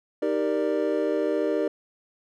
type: chord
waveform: triangle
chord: Eb major seventh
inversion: none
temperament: equal with one note detuned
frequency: 311.1 / 392 / 466.2 / 590.7 Hz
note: Eb4 / G4 / Bb4 / D5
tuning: 0 / 0 / 0 / +10 cents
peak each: -26 dBFS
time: 0.22-1.68 s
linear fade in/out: 5 ms
effects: none